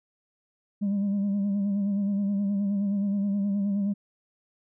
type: tone with vibrato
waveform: sine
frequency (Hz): 200.5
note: G3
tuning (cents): +39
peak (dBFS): -21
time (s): 0.81-3.94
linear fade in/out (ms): 20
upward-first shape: sine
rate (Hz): 9.5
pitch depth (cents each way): 44
effects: tanh soft clip ceiling -22 dBFS